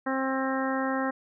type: harmonic tone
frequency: 265.3 Hz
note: C4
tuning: 24 cents sharp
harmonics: 1 / 2 / 3 / 4 / 5 / 6 / 7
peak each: -29 / -32 / -34 / -35 / -36 / -37 / -37 dBFS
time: 0.06-1.11 s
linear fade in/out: 10 ms
effects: none